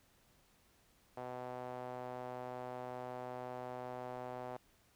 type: tone with band-pass filter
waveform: sawtooth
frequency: 125.4 Hz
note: B2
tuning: 27 cents sharp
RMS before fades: -45 dBFS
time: 1.17-4.57 s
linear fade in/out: 5 ms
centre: 710 Hz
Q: 2.1
effects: pink hiss -70 dBFS RMS until 4.95 s